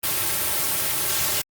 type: noise with comb filter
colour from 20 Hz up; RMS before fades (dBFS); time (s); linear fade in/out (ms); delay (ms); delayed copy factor
white; -23; 0.03-1.42; 10; 4.1; -0.9
effects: Opus 32 kbps